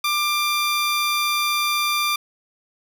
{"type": "tone", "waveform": "15% pulse", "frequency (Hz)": 1188, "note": "D6", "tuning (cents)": 20, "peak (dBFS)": -13, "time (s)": [0.04, 2.16], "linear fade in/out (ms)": 5, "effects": []}